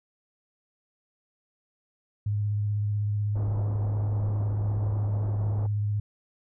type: tone with vibrato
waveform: sine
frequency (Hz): 103.83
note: G#2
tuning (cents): 0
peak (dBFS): -24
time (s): 2.26-6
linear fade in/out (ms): 5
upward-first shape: triangle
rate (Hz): 16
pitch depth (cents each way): 25
type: low-pass noise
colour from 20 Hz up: pink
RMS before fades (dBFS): -39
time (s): 3.35-5.67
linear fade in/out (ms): 10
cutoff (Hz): 920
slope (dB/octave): 24
effects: none